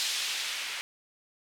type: noise with low-pass filter sweep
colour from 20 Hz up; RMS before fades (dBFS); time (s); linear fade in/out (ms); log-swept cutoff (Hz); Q
violet; -33; 0-0.81; 0; 4000 to 2300; 1.2
effects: none